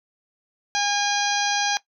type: harmonic tone with a mistuned harmonic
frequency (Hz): 814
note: G#5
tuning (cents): -35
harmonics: 1 / 2 / 3 / 4 / 5 / 6 / 7 / 8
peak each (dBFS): -24 / -27 / -29 / -30 / -31 / -32 / -32 / -33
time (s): 0.75-1.77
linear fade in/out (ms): 0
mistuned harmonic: 8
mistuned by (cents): -77
effects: noise-tail reverb RT60 0.1 s tail -17 dB re dry